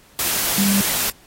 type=tone in noise; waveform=sine; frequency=198.3 Hz; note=G3; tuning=20 cents sharp; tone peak=-16 dBFS; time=0.58-0.81 s; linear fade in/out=2 ms; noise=white; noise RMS=-21 dBFS; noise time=0.19-1.1 s; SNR=+2 dB; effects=pink hiss -51 dBFS RMS until 1.26 s + AAC 48 kbps